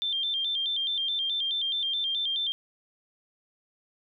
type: tone with vibrato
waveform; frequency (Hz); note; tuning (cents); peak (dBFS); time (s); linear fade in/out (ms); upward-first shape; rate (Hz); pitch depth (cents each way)
sine; 3367; G#7; +23; -26; 0.02-2.52; 0; square; 4.7; 93
effects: none